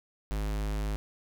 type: tone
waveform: square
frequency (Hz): 51.91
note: G#1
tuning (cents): 0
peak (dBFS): -30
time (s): 0.31-0.96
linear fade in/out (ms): 0
effects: none